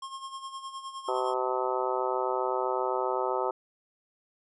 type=tone with tremolo; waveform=square; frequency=1074 Hz; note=C6; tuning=45 cents sharp; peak=-36 dBFS; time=0.02-1.34 s; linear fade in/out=5 ms; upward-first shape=sine; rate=9.7 Hz; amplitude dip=65%
type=harmonic tone; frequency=127.7 Hz; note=C3; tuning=42 cents flat; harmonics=3 / 4 / 5 / 6 / 7 / 8 / 9 / 10; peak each=-32 / -33 / -35 / -38 / -32 / -39 / -41 / -36 dBFS; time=1.08-3.51 s; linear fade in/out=5 ms
effects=resampled to 24000 Hz